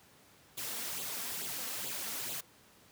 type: noise with flanger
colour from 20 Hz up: white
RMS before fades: -39 dBFS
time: 0.57-2.41 s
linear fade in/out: 10 ms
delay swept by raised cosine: 0.26 to 4.46 ms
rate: 2.3 Hz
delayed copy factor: +0.7
effects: pink hiss -61 dBFS RMS until 2.91 s + high-pass 100 Hz 12 dB/octave